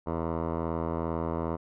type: tone with low-pass filter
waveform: 10% pulse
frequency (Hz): 82.4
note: E2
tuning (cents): 0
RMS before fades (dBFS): -31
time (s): 0.06-1.57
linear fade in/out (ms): 20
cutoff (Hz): 880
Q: 5.1
effects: none